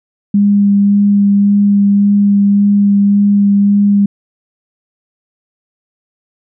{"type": "tone with vibrato", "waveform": "sine", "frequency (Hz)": 202, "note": "G#3", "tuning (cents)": -48, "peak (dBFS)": -6, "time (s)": [0.34, 4.06], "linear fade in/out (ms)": 5, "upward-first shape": "sine", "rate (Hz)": 1.8, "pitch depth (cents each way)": 10, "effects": []}